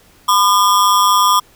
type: ring-modulated tone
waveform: square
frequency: 1108.7 Hz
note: C#6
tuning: in tune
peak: -7 dBFS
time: 0.28-1.4 s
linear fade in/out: 10 ms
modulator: 98.1 Hz
effects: pink hiss -49 dBFS RMS until 1.55 s